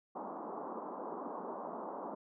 white band-pass noise, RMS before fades -43 dBFS, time 0.15-2.15 s, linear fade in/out 10 ms, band 200 to 1100 Hz, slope 48 dB/octave, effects none

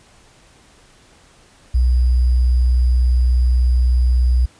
sine tone with sample-and-hold, 61.74 Hz, B1, in tune, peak -11 dBFS, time 1.74-4.46 s, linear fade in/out 10 ms, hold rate 4900 Hz, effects pink hiss -50 dBFS RMS until 4.59 s + resampled to 22050 Hz

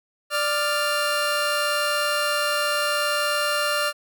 20% pulse tone pair together, 590 / 1396.9 Hz, D5 / F6, +8 / 0 cents, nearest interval octave + minor third, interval 1492 cents, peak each -19 dBFS, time 0.3-3.93 s, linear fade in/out 50 ms, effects none

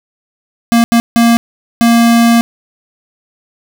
square tone bursts at uneven times, 233.1 Hz, A#3, in tune, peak -6 dBFS, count 4, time 0.72-0.84 / 0.92-1 / 1.16-1.37 / 1.81-2.41 s, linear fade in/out 0 ms, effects none

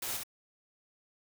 white noise with echo, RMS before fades -37 dBFS, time 0.02-0.17 s, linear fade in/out 5 ms, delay 65 ms, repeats 1, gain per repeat -3 dB, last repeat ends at 0.235 s, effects none

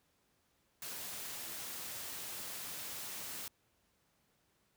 white noise, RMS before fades -44 dBFS, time 0.82-3.48 s, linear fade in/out 2 ms, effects pink hiss -75 dBFS RMS until 4.76 s + high-pass 60 Hz 12 dB/octave

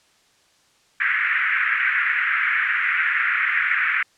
white band-pass noise, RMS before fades -21 dBFS, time 1-4.03 s, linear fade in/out 5 ms, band 1400 to 2200 Hz, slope 48 dB/octave, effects white hiss -59 dBFS RMS until 4.17 s + low-pass 7000 Hz 12 dB/octave

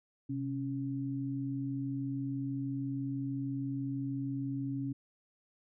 sine tone pair together, 130 / 276.2 Hz, C3 / C#4, -11 / -6 cents, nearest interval octave + minor second, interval 1305 cents, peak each -37 / -35 dBFS, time 0.29-4.93 s, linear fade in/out 10 ms, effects none

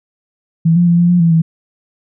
sine tone with pitch steps, 164.4 / 174.6 / 171.3 / 173.4 / 176.7 / 167.1 / 163 Hz, E3 / F3 / F3 / F3 / F3 / E3 / E3, -4 / 0 / -33 / -12 / +21 / +24 / -19 cents, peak -7 dBFS, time 0.65-1.42 s, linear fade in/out 10 ms, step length 110 ms, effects none

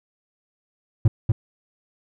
triangle tone with echo, 110 Hz, A2, in tune, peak -9 dBFS, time 1.05-1.08 s, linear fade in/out 5 ms, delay 240 ms, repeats 1, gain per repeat -3 dB, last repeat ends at 1.32 s, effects none

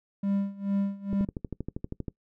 triangle tone with tremolo, 198.6 Hz, G3, 23 cents sharp, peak -21 dBFS, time 0.23-1.25 s, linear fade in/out 5 ms, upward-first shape sine, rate 2.3 Hz, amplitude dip 90%
click train, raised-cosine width 3 ms, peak -20 dBFS, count 13, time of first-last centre 1.13-2.082 s, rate 12.6 Hz
effects noise-tail reverb RT60 0.1 s tail -22 dB re dry

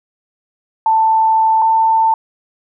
sine tone pair in turn, 886 / 892.7 Hz, A5 / A5, +12 / +25 cents, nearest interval unison, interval 13 cents, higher second, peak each -9 dBFS, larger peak neither, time 0.86-1.62 / 1.62-2.14 s, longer first, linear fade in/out 2 ms, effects none

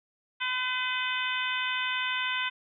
harmonic tone, 507 Hz, B4, 45 cents sharp, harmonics 2 / 3 / 4 / 5 / 6 / 7, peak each -35 / -33 / -35 / -34 / -35 / -37 dBFS, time 0.4-2.5 s, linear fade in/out 20 ms, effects none

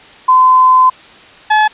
sine / 30% pulse tone pair in turn, 1024 / 856.1 Hz, C6 / A5, -38 / -48 cents, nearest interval minor third, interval 310 cents, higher first, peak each -4 dBFS, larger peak neither, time 0.28-0.9 / 1.5-1.68 s, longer first, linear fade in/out 10 ms, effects white hiss -38 dBFS RMS until 1.73 s + resampled to 8000 Hz

